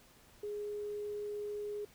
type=tone with quantisation; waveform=sine; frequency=415.3 Hz; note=G#4; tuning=in tune; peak=-37 dBFS; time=0.43-1.85 s; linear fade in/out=5 ms; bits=11; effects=pink hiss -62 dBFS RMS until 1.94 s